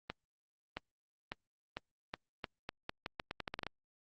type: accelerating click train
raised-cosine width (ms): 0.3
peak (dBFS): -22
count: 17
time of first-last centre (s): 0.1-3.667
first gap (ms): 670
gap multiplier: 0.82
effects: Opus 32 kbps